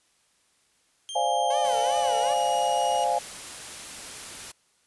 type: tone with pitch glide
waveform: sawtooth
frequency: 3178 to 2881 Hz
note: G7 to F#7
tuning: +23 to -47 cents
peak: -31 dBFS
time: 1.09-3.04 s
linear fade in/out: 0 ms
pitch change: -170 cents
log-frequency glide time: 1.45-2.29 s
type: chord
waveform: sine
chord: D half-diminished seventh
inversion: third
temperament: equal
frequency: 523.3 / 587.3 / 698.5 / 830.6 Hz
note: C5 / D5 / F5 / Ab5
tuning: 0 / 0 / 0 / 0 cents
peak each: -30 / -31 / -26 / -25 dBFS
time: 1.15-3.19 s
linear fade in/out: 10 ms
type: tone with vibrato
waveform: sawtooth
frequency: 523.3 Hz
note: C5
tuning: in tune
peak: -30 dBFS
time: 1.5-2.34 s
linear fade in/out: 5 ms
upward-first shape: sine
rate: 2.6 Hz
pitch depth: 260 cents each way
type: noise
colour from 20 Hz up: white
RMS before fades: -39 dBFS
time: 1.64-4.52 s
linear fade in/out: 10 ms
effects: white hiss -66 dBFS RMS until 4.86 s + resampled to 24000 Hz